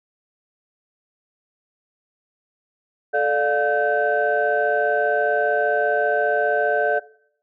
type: tone cluster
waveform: sine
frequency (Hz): 437.5 / 592 / 707 / 1541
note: A4 / D5 / F5 / G6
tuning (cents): -10 / +14 / +21 / -30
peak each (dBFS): -22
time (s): 3.13-7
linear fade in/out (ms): 20
effects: noise-tail reverb RT60 0.6 s tail -19 dB re dry + tanh soft clip ceiling -8 dBFS